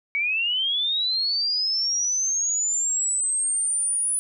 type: linear sweep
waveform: sine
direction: up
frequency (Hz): 2231 to 9956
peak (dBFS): -21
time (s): 0.15-4.19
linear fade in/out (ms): 0
effects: none